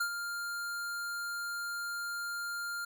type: tone with ADSR envelope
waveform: square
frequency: 1400 Hz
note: F6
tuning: 4 cents sharp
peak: -29 dBFS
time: 0-2.85 s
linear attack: 8 ms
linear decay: 81 ms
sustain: -7 dB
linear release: 6 ms
effects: none